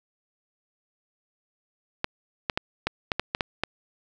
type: clicks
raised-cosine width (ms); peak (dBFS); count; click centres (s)
0.3; -8; 9; 2.044 / 2.498 / 2.575 / 2.87 / 3.118 / 3.196 / 3.349 / 3.408 / 3.636
effects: none